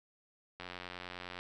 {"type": "click train", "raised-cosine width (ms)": 0.3, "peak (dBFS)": -27, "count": 72, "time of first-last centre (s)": [0.6, 1.39], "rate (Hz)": 89.9, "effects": []}